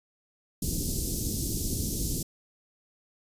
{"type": "band-stop noise", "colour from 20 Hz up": "pink", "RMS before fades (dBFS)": -30, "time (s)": [0.62, 2.23], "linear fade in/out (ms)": 5, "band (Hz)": [350, 5200], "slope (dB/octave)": 24, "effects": ["resampled to 32000 Hz"]}